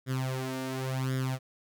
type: tone with flanger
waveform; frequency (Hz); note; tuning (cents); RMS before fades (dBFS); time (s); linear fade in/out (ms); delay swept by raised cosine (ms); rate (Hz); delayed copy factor
sawtooth; 130.81; C3; 0; -32; 0.06-1.39; 50; 0.57 to 3.37; 0.92; +0.8
effects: none